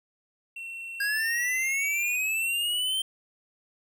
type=tone; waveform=triangle; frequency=2714 Hz; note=E7; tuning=50 cents sharp; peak=-34 dBFS; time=0.56-2.16 s; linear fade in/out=5 ms
type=linear sweep; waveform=square; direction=up; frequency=1617 to 3136 Hz; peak=-26 dBFS; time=1-3.02 s; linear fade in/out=5 ms
effects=none